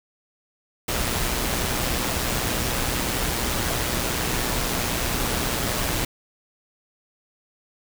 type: noise with amplitude modulation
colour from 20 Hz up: pink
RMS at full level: -23 dBFS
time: 0.88-6.05 s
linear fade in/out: 5 ms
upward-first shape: sine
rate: 122 Hz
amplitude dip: 40%
effects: none